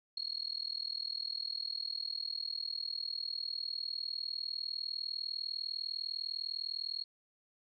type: tone with amplitude modulation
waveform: sine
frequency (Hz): 4300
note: C8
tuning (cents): +47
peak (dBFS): -32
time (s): 0.17-7.04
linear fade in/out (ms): 5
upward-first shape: sine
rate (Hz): 39.9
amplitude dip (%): 100
effects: none